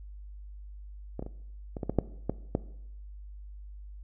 clicks, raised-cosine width 2 ms, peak -21 / -24 / -27 / -23 / -19 / -15 / -9 / -14 / -12 dBFS, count 9, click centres 1.194 / 1.225 / 1.264 / 1.768 / 1.832 / 1.896 / 1.987 / 2.296 / 2.551 s, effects noise-tail reverb RT60 0.8 s tail -18 dB re dry + added 50 Hz sine -42 dBFS peak until 4.03 s

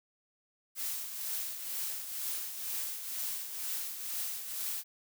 blue noise with tremolo, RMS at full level -35 dBFS, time 0.75-4.84 s, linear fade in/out 50 ms, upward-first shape triangle, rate 2.1 Hz, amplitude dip 60%, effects none

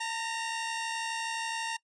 sawtooth tone cluster, 907 / 1886 / 2788 Hz, A#5 / A#6 / F7, -48 / +20 / -4 cents, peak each -30 / -37 / -35 dBFS, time 0-1.77 s, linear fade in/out 10 ms, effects noise-tail reverb RT60 0.1 s tail -23 dB re dry + resampled to 22050 Hz

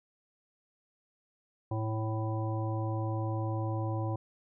harmonic tone, 110 Hz, A2, in tune, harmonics 1 / 3 / 5 / 7 / 9, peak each -31 / -38 / -41 / -42 / -43 dBFS, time 1.71-4.16 s, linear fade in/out 5 ms, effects none

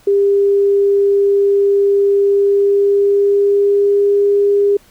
sine tone with pitch glide, 400 to 404.2 Hz, G4 to G#4, +35 to -47 cents, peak -9 dBFS, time 0.07-4.77 s, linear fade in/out 5 ms, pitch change +18 cents, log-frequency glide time 2.27-4.19 s, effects pink hiss -49 dBFS RMS until 4.9 s

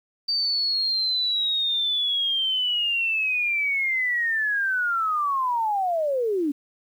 sine linear sweep, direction down, 4637 to 272.3 Hz, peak -21 dBFS, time 0.28-6.52 s, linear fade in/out 10 ms, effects 9-bit

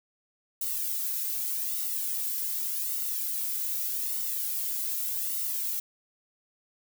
violet noise with flanger, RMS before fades -31 dBFS, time 0.61-5.8 s, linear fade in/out 5 ms, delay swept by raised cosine 1.2 to 2.2 ms, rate 0.84 Hz, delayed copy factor -0.8, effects none

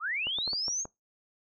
sine linear sweep, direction up, 1156 to 6680 Hz, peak -29 dBFS, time 0-0.86 s, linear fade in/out 50 ms
clicks, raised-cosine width 1 ms, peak -27 dBFS, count 6, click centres 0.27 / 0.386 / 0.477 / 0.533 / 0.682 / 0.854 s
effects noise-tail reverb RT60 0.2 s tail -24 dB re dry

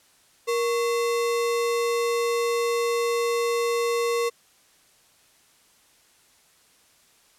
sine tone with sample-and-hold, 470 Hz, A#4, 14 cents sharp, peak -21 dBFS, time 0.47-4.3 s, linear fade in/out 20 ms, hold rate 1575 Hz, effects white hiss -59 dBFS RMS until 7.38 s + low-pass 11000 Hz 12 dB/octave

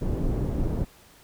pink low-pass noise, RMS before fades -26 dBFS, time 0.01-0.85 s, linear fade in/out 10 ms, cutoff 370 Hz, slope 12 dB/octave, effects pink hiss -54 dBFS RMS until 1.23 s

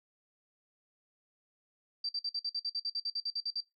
sine tone bursts, 4681 Hz, D8, 7 cents flat, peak -32 dBFS, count 16, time 2.04-3.606 s, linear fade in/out 5 ms, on 51 ms, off 50 ms, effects noise-tail reverb RT60 0.2 s tail -21 dB re dry

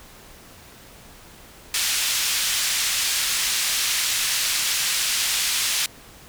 pink band-pass noise, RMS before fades -23 dBFS, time 1.74-5.86 s, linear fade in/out 2 ms, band 2600 to 11000 Hz, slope 12 dB/octave, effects pink hiss -46 dBFS RMS until 6.28 s

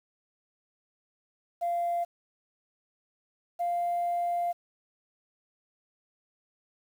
sine tone pair in turn, 692 / 696.8 Hz, F5 / F5, -16 / -4 cents, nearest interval unison, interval 12 cents, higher second, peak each -25 dBFS, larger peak neither, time 1.61-2.05 / 3.59-4.53 s, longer second, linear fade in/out 20 ms, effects tanh soft clip ceiling -23 dBFS + 9-bit

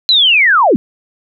sine linear sweep, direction down, 4100 to 185 Hz, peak -6 dBFS, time 0.09-0.76 s, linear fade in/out 0 ms, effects none

